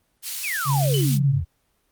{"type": "high-pass noise", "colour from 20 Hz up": "pink", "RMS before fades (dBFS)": -30, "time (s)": [0.22, 1.19], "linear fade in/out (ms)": 50, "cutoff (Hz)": 4100, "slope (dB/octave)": 12}
{"type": "exponential sweep", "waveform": "sine", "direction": "down", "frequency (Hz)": [2700, 75.3], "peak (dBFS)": -24, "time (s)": [0.43, 1.45], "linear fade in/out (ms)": 20}
{"type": "tone", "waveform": "sine", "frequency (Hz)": 138.59, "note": "C#3", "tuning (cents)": 0, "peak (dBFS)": -18, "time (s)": [0.65, 1.42], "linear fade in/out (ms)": 50}
{"type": "tone with exponential decay", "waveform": "sine", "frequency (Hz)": 3003, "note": "F#7", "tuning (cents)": 25, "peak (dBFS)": -23, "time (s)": [0.94, 1.15], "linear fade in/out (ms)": 2, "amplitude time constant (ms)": 45}
{"effects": ["pink hiss -68 dBFS RMS until 1.91 s", "Opus 24 kbps"]}